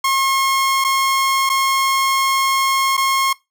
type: tone with dropouts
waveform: sawtooth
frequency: 1078 Hz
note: C#6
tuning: 49 cents flat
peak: -11 dBFS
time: 0.04-3.33 s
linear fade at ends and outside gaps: 5 ms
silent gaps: 0.842-0.846 / 1.493-1.498 / 2.969-2.976 s
effects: noise-tail reverb RT60 0.2 s tail -20 dB re dry